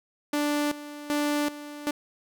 sawtooth tone with tremolo, 293.7 Hz, D4, in tune, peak -20 dBFS, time 0.33-1.91 s, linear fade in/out 5 ms, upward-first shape square, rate 1.3 Hz, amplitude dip 80%, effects none

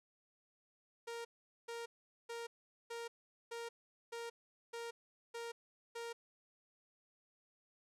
sawtooth tone bursts, 466.2 Hz, A#4, in tune, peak -39 dBFS, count 9, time 1.07-6.13 s, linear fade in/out 10 ms, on 180 ms, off 430 ms, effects low-pass 10000 Hz 12 dB/octave

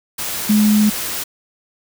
sine tone in noise, 211.4 Hz, G#3, 31 cents sharp, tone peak -10 dBFS, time 0.49-0.9 s, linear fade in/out 10 ms, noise white, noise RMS -24 dBFS, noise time 0.18-1.24 s, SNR +11 dB, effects none

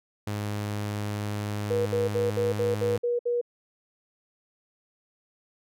sawtooth tone with pitch glide, 103.83 to 104.79 Hz, G#2 to G#2, 0 to +16 cents, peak -25 dBFS, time 0.27-2.98 s, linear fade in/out 5 ms, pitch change +16 cents, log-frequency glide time 1.91-2.82 s
sine tone bursts, 480.7 Hz, B4, 47 cents flat, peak -23 dBFS, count 8, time 1.7-3.414 s, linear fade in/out 10 ms, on 160 ms, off 62 ms
effects none

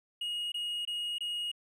triangle tone bursts, 2878 Hz, F#7, 49 cents flat, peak -31 dBFS, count 4, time 0.21-1.516 s, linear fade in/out 5 ms, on 310 ms, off 22 ms, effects none

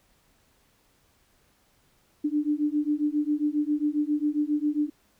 sine beating tone pair, 293.7 / 301.1 Hz, D4 / D4, 0 / +43 cents, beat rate 7.4 Hz, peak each -26 dBFS, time 2.24-4.9 s, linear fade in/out 10 ms, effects pink hiss -65 dBFS RMS until 5.19 s

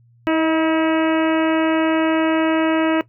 harmonic tone with a mistuned harmonic, 321.1 Hz, E4, 45 cents flat, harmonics 1 / 2 / 3 / 4 / 5 / 6 / 7 / 8 / 9, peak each -16 / -22 / -26 / -28 / -30 / -32 / -33 / -34 / -35 dBFS, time 0.27-3.01 s, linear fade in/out 0 ms, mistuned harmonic 2, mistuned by -22 cents, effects noise-tail reverb RT60 0.1 s tail -17 dB re dry + added 118 Hz sine -50 dBFS peak until 3.08 s

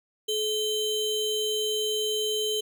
square ring-modulated tone, 1760 Hz, A6, in tune, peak -23 dBFS, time 0.28-2.61 s, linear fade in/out 10 ms, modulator 1330 Hz, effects none

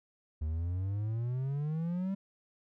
triangle exponential sweep, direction up, 75.1 to 197.8 Hz, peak -29 dBFS, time 0.41-2.15 s, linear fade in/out 10 ms, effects none

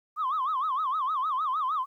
sine tone with vibrato, 1143 Hz, D6, 47 cents flat, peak -24 dBFS, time 0.16-1.86 s, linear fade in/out 50 ms, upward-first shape sine, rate 6.5 Hz, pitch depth 210 cents each way, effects tanh soft clip ceiling -22 dBFS + 11-bit

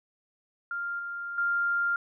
sine tone with level steps, 1396.9 Hz, F6, in tune, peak -30 / -33 / -24 dBFS, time 0.71-1.96 s, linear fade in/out 2 ms, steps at 0.99 / 1.38 s, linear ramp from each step 2 ms, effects none

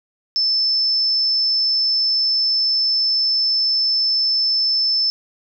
sine tone, 5274 Hz, E8, in tune, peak -15 dBFS, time 0.36-5.1 s, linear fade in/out 0 ms, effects none

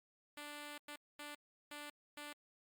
5% pulse tone bursts at uneven times, 293.8 Hz, D4, 1 cent sharp, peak -36 dBFS, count 5, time 0.37-0.78 / 0.88-0.96 / 1.19-1.35 / 1.71-1.9 / 2.17-2.33 s, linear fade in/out 5 ms, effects Opus 48 kbps

